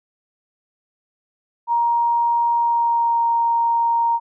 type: tone with pitch glide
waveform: sine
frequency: 940 to 931.4 Hz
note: A#5 to A#5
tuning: +14 to -2 cents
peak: -15 dBFS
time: 1.67-4.2 s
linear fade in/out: 50 ms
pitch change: -16 cents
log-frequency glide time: 2.54-3.24 s
effects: none